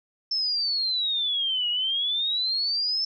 sine exponential two-way sweep, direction down then up, 5330 to 2876 to 5330 Hz, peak -23 dBFS, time 0.31-3.05 s, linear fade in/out 5 ms, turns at 1.69 s, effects none

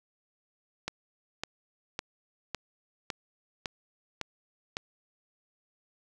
click train, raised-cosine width 0.2 ms, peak -15 dBFS, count 8, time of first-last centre 0.88-4.769 s, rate 1.8 Hz, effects none

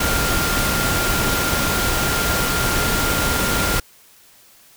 sine tone in noise, 1396.9 Hz, F6, in tune, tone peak -24 dBFS, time 0-3.8 s, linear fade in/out 5 ms, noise pink, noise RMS -20 dBFS, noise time 0-3.8 s, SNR -7 dB, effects white hiss -50 dBFS RMS until 4.76 s

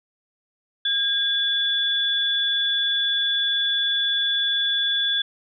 sine tone pair together, 1619 / 3442 Hz, G#6 / A7, -45 / -39 cents, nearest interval octave + minor second, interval 1306 cents, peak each -27 / -20 dBFS, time 0.85-5.22 s, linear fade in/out 5 ms, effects none

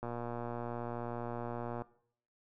click train, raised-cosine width 1 ms, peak -26 dBFS, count 214, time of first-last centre 0.03-1.82 s, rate 119 Hz, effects noise-tail reverb RT60 0.6 s tail -19 dB re dry

